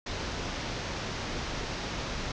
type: low-pass noise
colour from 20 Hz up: pink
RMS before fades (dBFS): -35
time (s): 0.06-2.32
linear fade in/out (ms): 5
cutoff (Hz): 6300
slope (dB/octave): 48
effects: none